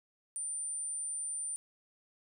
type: tone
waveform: sine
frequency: 9150 Hz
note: D9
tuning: 46 cents flat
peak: -35 dBFS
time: 0.36-1.56 s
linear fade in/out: 0 ms
effects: none